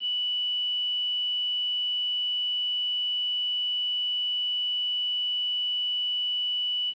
sine tone with quantisation, 2960 Hz, F#7, in tune, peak -25 dBFS, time 0-6.94 s, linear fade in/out 50 ms, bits 8, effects resampled to 11025 Hz

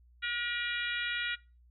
harmonic tone, 478.3 Hz, A#4, 44 cents sharp, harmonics 3 / 4 / 5 / 6 / 7 / 8, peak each -35 / -37 / -39 / -41 / -42 / -43 dBFS, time 0.22-1.36 s, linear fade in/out 20 ms, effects noise-tail reverb RT60 0.3 s tail -22 dB re dry + added 60 Hz sine -58 dBFS peak until 1.7 s

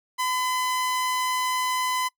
sawtooth tone, 1012 Hz, B5, 42 cents sharp, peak -20 dBFS, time 0.18-2.09 s, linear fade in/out 20 ms, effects noise-tail reverb RT60 0.1 s tail -22 dB re dry

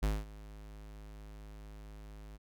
square tone with ADSR envelope, 52.2 Hz, G#1, 10 cents sharp, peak -28 dBFS, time 0.02-2.38 s, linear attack 17 ms, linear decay 210 ms, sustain -20 dB, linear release 27 ms, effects none

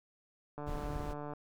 click train, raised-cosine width 1 ms, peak -29 dBFS, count 112, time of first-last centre 0.58-1.335 s, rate 147 Hz
brown noise, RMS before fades -40 dBFS, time 0.66-1.14 s, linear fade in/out 20 ms
effects none

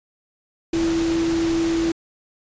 sine tone in noise, 331 Hz, E4, 7 cents sharp, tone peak -18 dBFS, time 0.73-1.92 s, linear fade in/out 5 ms, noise pink, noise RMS -30 dBFS, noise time 0.73-1.92 s, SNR +9 dB, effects resampled to 16000 Hz

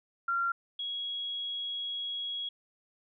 sine tone pair in turn, 1379 / 3320 Hz, F6 / G#7, -22 / -1 cents, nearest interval octave + minor third, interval 1521 cents, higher second, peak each -27 / -33 dBFS, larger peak first, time 0.28-0.52 / 0.79-2.49 s, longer second, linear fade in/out 5 ms, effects none

